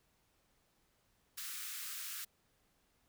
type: high-pass noise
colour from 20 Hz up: white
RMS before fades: -44 dBFS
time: 1.37-2.25 s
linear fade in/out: 10 ms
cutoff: 1200 Hz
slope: 48 dB/octave
effects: pink hiss -75 dBFS RMS until 3.08 s